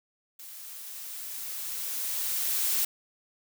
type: noise with level ramp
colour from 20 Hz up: blue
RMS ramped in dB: -45 to -26 dBFS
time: 0.39-2.85 s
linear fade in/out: 5 ms
effects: none